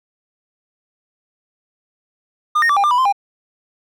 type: tone with pitch steps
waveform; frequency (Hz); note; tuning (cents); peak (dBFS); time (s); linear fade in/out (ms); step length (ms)
triangle; 1212 / 1850 / 1162 / 801 / 1193 / 985 / 1039 / 804; D#6 / A#6 / D6 / G5 / D6 / B5 / C6 / G5; -46 / -14 / -19 / +37 / +27 / -5 / -12 / +44; -10; 2.55-3.126; 10; 72
effects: none